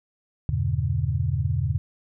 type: chord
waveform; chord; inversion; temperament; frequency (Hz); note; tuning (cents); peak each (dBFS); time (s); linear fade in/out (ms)
sine; E diminished seventh; none; just; 82.41 / 98.89 / 118.67 / 142.4; E2 / G2 / Bb2 / Db3; 0 / +16 / +31 / +47; -27; 0.49-1.78; 0
effects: none